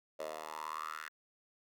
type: tone with high-pass filter sweep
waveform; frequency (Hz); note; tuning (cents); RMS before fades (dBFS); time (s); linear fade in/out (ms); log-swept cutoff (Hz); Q
10% pulse; 77.78; D#2; 0; -43; 0.19-1.09; 10; 580 to 1600; 6.7
effects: none